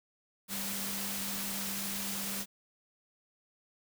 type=tone in noise; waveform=sine; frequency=198.2 Hz; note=G3; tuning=19 cents sharp; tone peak=-42 dBFS; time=0.48-2.46 s; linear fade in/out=50 ms; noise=white; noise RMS=-37 dBFS; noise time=0.48-2.46 s; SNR=-8 dB; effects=none